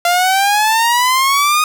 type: exponential sweep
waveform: sawtooth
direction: up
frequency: 689 to 1248 Hz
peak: -7 dBFS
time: 0.05-1.64 s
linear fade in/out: 2 ms
effects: none